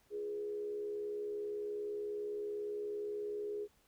sine tone with frequency modulation, 415.3 Hz, G#4, in tune, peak -37 dBFS, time 0.1-3.68 s, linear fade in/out 50 ms, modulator 71.3 Hz, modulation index 0.41, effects pink hiss -71 dBFS RMS until 3.87 s

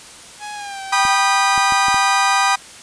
sawtooth tone with pitch glide, 835 to 774.6 Hz, G#5 to G5, +9 to -21 cents, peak -24 dBFS, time 0.39-1.22 s, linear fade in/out 50 ms, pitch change -130 cents, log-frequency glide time 0.54-0.82 s
30% pulse chord, G augmented, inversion none, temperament just, 784 / 980 / 1225 Hz, G5 / B5 / D#6, 0 / -14 / -27 cents, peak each -15 / -16 / -15 dBFS, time 0.92-2.56 s, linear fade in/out 10 ms
clicks, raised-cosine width 3 ms, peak -19 dBFS, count 5, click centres 1.052 / 1.578 / 1.723 / 1.884 / 1.944 s
effects white hiss -39 dBFS RMS until 2.82 s + resampled to 22050 Hz

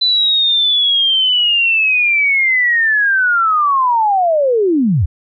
sine linear sweep, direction down, 4017 to 68 Hz, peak -10 dBFS, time 0.01-5.06 s, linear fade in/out 10 ms, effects none

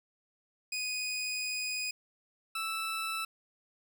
20% pulse tone pair in turn, 2489 / 1318.5 Hz, D#7 / E6, 0 / 0 cents, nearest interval major seventh, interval 1100 cents, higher first, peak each -28 dBFS, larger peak neither, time 0.72-1.91 / 2.55-3.25 s, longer first, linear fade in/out 5 ms, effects none

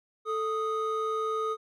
triangle tone pair together, 440 / 1244.5 Hz, A4 / D#6, 0 / 0 cents, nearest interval octave + tritone, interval 1800 cents, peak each -28 dBFS, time 0.25-1.57 s, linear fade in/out 50 ms, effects tanh soft clip ceiling -18 dBFS

